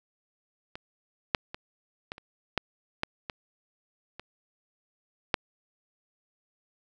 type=clicks; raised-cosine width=0.3 ms; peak=-23 / -6 / -21 / -19 / -29 / -9 / -11 / -18 / -24 / -6 dBFS; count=10; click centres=0.755 / 1.348 / 1.545 / 2.119 / 2.181 / 2.577 / 3.034 / 3.298 / 4.196 / 5.342 s; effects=none